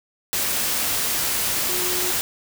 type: tone in noise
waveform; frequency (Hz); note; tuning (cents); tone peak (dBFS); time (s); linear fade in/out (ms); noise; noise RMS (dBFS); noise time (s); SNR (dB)
sine; 361.2; F#4; -42; -30; 1.69-2.11; 0; white; -23; 0.33-2.21; -10
effects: none